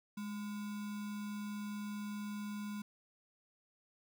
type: tone with sample-and-hold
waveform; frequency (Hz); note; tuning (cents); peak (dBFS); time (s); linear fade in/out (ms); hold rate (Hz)
sine; 207.7; G#3; 0; -39; 0.17-2.82; 5; 1225
effects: none